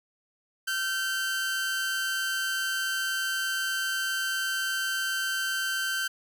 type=tone pair together; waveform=sawtooth; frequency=1379 / 1546.9 Hz; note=F6 / G6; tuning=-22 / -23 cents; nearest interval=major second; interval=199 cents; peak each=-34 / -24 dBFS; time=0.67-6.08 s; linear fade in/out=10 ms; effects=none